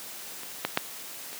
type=clicks; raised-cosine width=0.3 ms; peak=-25 / -9 / -6 / -26 dBFS; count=4; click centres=0.433 / 0.65 / 0.774 / 1.33 s; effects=white hiss -41 dBFS RMS until 1.39 s + high-pass 150 Hz 12 dB/octave